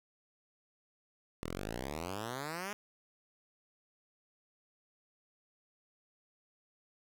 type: exponential sweep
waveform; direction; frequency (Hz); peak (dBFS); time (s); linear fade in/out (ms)
5% pulse; up; 38.89 to 211.9; -27; 1.43-2.73; 0
effects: none